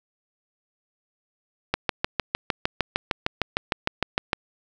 click train, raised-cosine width 0.3 ms, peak -5 dBFS, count 18, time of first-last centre 1.74-4.331 s, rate 6.56 Hz, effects none

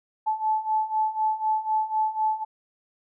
sine beating tone pair, 866 / 870 Hz, A5 / A5, -28 / -20 cents, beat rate 4 Hz, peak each -27 / -24 dBFS, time 0.26-2.45 s, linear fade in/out 20 ms, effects none

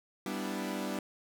sawtooth chord, E minor seventh, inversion first, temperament equal, 196 / 246.9 / 293.7 / 329.6 Hz, G3 / B3 / D4 / E4, 0 / 0 / 0 / 0 cents, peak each -34 / -36 / -36 / -38 dBFS, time 0.26-0.99 s, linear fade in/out 2 ms, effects none

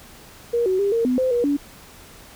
sine tone with pitch steps, 472.7 / 374.4 / 400.6 / 461 / 251.8 / 516 / 480.1 / 286.1 Hz, A#4 / F#4 / G4 / A#4 / B3 / C5 / B4 / D4, +24 / +20 / +38 / -19 / +34 / -24 / -49 / -45 cents, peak -17 dBFS, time 0.53-1.57 s, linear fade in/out 10 ms, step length 130 ms, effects pink hiss -45 dBFS RMS until 2.35 s

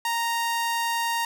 sawtooth tone, 930 Hz, A#5, 4 cents flat, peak -20 dBFS, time 0.05-1.25 s, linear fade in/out 2 ms, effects 10-bit

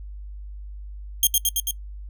10% pulse tone with echo, 3215 Hz, G7, 43 cents sharp, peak -6 dBFS, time 1.23-1.27 s, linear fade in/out 2 ms, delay 110 ms, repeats 4, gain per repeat -2 dB, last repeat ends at 1.71 s, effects noise-tail reverb RT60 0.1 s tail -20 dB re dry + added 50 Hz sine -34 dBFS peak until 2.09 s

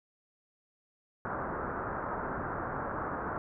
white low-pass noise, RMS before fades -36 dBFS, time 1.25-3.38 s, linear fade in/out 0 ms, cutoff 1500 Hz, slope 48 dB/octave, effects none

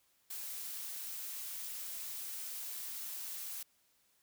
blue noise, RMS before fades -43 dBFS, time 0.3-3.63 s, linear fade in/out 5 ms, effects white hiss -73 dBFS RMS until 4.22 s

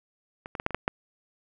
clicks, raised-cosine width 0.5 ms, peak -23 / -20 / -15 / -9 / -23 / -10 / -9 dBFS, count 7, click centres 0.459 / 0.552 / 0.599 / 0.664 / 0.707 / 0.746 / 0.879 s, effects none

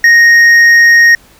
sine tone with hard clipping, 1864.7 Hz, A#6, in tune, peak -3 dBFS, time 0.04-1.15 s, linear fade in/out 2 ms, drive 4 dB, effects pink hiss -43 dBFS RMS until 1.39 s

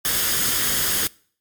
white noise with comb filter, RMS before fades -21 dBFS, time 0.05-1.07 s, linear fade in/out 0 ms, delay 0.6 ms, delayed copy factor +0.5, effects noise-tail reverb RT60 0.5 s tail -24 dB re dry + MP3 96 kbps

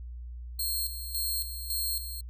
10% pulse tone with tremolo, 4236 Hz, C8, 21 cents sharp, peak -22 dBFS, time 0.59-2.21 s, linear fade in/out 5 ms, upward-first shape square, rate 1.8 Hz, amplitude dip 65%, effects added 60 Hz sine -38 dBFS peak until 2.29 s

